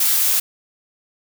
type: noise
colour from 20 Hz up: blue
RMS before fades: -17 dBFS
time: 0-0.4 s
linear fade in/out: 5 ms
effects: none